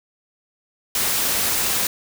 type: noise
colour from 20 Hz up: white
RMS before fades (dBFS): -21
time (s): 0.95-1.87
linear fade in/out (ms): 2
effects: none